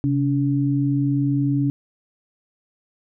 sine tone pair together, 134.27 / 284.5 Hz, C3 / C#4, +45 / +45 cents, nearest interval octave + minor second, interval 1300 cents, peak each -20 dBFS, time 0.04-1.7 s, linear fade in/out 0 ms, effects none

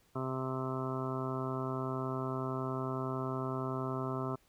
harmonic tone, 130.81 Hz, C3, in tune, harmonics 1 / 2 / 3 / 4 / 5 / 6 / 7 / 8 / 9 / 10, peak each -38 / -40 / -40 / -50 / -43 / -53 / -49 / -44 / -47 / -44 dBFS, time 0.15-4.36 s, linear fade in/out 10 ms, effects pink hiss -69 dBFS RMS until 4.48 s

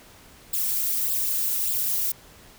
violet noise with flanger, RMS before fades -25 dBFS, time 0.53-2.12 s, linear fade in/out 5 ms, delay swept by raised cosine 0.24 to 2.84 ms, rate 1.7 Hz, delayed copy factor +0.9, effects pink hiss -50 dBFS RMS until 2.58 s

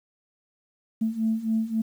sine beating tone pair, 220 / 223.7 Hz, A3 / A3, 0 / +29 cents, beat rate 3.7 Hz, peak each -27 / -24 dBFS, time 1.01-1.82 s, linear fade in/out 10 ms, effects tanh soft clip ceiling -15 dBFS + 9-bit

